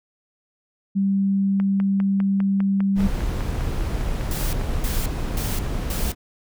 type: tone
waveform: sine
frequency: 196 Hz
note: G3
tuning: in tune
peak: -17 dBFS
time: 0.95-3.08 s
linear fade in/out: 20 ms
type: click train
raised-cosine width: 0.5 ms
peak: -19 dBFS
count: 16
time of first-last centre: 1.6-4.612 s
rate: 4.98 Hz
type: noise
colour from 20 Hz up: brown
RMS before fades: -24 dBFS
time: 2.95-6.15 s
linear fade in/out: 50 ms
type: noise bursts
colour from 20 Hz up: white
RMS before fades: -32 dBFS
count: 4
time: 4.31-6.12 s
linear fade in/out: 2 ms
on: 220 ms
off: 310 ms
effects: none